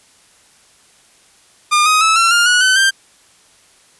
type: tone with pitch steps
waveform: sawtooth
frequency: 1208 / 1254.9 / 1303.7 / 1354.4 / 1407 / 1461.7 / 1518.5 / 1577.5 Hz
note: D6 / D#6 / E6 / E6 / F6 / F#6 / F#6 / G6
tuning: +48 / +14 / -20 / +46 / +12 / -22 / +44 / +10 cents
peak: -6 dBFS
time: 1.71-2.91 s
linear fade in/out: 20 ms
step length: 150 ms
effects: white hiss -50 dBFS RMS until 3.99 s + resampled to 24000 Hz